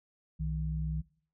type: tone pair together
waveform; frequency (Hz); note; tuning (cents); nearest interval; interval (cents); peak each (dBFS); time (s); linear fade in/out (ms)
sine; 62.8 / 157.06; B1 / D#3; +30 / +17; octave + major third; 1587; -34 / -33; 0.39-1.02; 20
effects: noise-tail reverb RT60 0.5 s tail -21 dB re dry